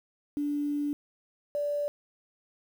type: tone pair in turn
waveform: sine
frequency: 291.1 / 582.2 Hz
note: D4 / D5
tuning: -15 / -15 cents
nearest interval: octave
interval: 1200 cents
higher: second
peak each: -27 dBFS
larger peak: neither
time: 0.37-0.93 / 1.55-1.88 s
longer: first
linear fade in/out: 0 ms
effects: 9-bit